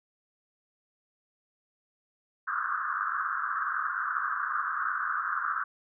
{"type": "band-pass noise", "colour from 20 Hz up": "pink", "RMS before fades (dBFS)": -31, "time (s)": [2.47, 5.64], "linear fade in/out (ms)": 10, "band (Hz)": [1100, 1600], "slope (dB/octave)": 96, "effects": []}